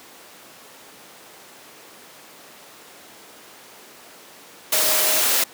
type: tone in noise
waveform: sine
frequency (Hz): 622.3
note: D#5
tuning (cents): 0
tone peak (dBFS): -29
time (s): 4.73-5.21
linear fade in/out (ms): 5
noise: white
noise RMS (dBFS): -19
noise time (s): 4.72-5.44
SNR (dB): -13
effects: pink hiss -44 dBFS RMS until 5.53 s + high-pass 300 Hz 12 dB/octave